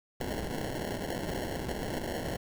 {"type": "noise with sample-and-hold", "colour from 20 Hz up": "blue", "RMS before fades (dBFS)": -35, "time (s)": [0.2, 2.37], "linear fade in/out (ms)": 10, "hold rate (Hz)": 1225, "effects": []}